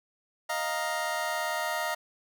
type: chord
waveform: 25% pulse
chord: Eb suspended second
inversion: none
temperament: just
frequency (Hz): 622.3 / 700 / 933.4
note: Eb5 / F5 / Bb5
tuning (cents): 0 / +4 / +2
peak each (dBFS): -30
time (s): 0.49-1.95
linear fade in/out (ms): 10
effects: none